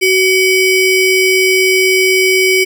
square ring-modulated tone, 1324 Hz, E6, 7 cents sharp, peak -6 dBFS, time 0.01-2.65 s, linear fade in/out 20 ms, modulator 948 Hz, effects none

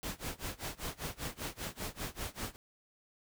pink noise with tremolo, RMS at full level -38 dBFS, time 0.03-2.56 s, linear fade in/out 0 ms, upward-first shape sine, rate 5.1 Hz, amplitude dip 95%, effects none

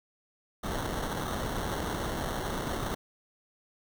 pink noise with sample-and-hold, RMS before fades -33 dBFS, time 0.63-2.95 s, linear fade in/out 10 ms, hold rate 2450 Hz, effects none

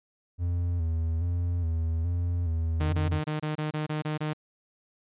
triangle tone with vibrato, 84.3 Hz, E2, 39 cents sharp, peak -23 dBFS, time 0.38-3.21 s, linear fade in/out 50 ms, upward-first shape square, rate 1.2 Hz, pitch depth 56 cents each way
sawtooth tone bursts, 153 Hz, D#3, 29 cents flat, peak -24 dBFS, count 10, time 2.8-4.334 s, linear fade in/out 10 ms, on 130 ms, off 26 ms
effects resampled to 8000 Hz

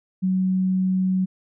sine tone, 186.8 Hz, F#3, 17 cents sharp, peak -18 dBFS, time 0.22-1.26 s, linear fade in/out 20 ms, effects none

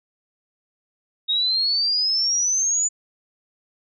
sine exponential sweep, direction up, 3738 to 7040 Hz, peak -18 dBFS, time 1.28-2.89 s, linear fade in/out 20 ms, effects none

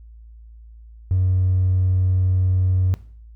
sine tone with hard clipping, 92.5 Hz, F#2, in tune, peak -16 dBFS, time 1.11-2.94 s, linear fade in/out 0 ms, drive 1 dB, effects noise-tail reverb RT60 0.5 s tail -17 dB re dry + added 56 Hz sine -40 dBFS peak until 3.35 s

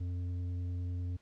sine tone with tanh clipping, 89 Hz, F2, 33 cents sharp, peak -35 dBFS, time 0-1.17 s, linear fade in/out 10 ms, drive 7 dB, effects pink hiss -69 dBFS RMS until 1.21 s + low-pass 6000 Hz 12 dB/octave

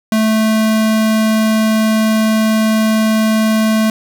square tone, 218.9 Hz, A3, 9 cents flat, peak -11 dBFS, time 0.12-3.9 s, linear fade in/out 2 ms, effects none

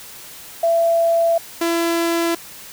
sine / sawtooth tone pair in turn, 670 / 336.3 Hz, E5 / E4, +28 / +35 cents, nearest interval octave, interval 1193 cents, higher first, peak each -13 dBFS, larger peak neither, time 0.63-1.38 / 1.61-2.35 s, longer first, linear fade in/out 5 ms, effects white hiss -38 dBFS RMS until 2.72 s

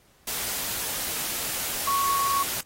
sine tone in noise, 1110 Hz, C#6, 2 cents sharp, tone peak -22 dBFS, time 1.87-2.43 s, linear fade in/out 5 ms, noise white, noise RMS -30 dBFS, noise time 0.27-2.61 s, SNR +5 dB, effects pink hiss -60 dBFS RMS until 2.65 s + AAC 48 kbps

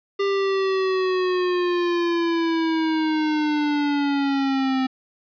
square linear sweep, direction down, 398.4 to 260 Hz, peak -20 dBFS, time 0.19-4.87 s, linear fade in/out 10 ms, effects resampled to 11025 Hz + 9-bit

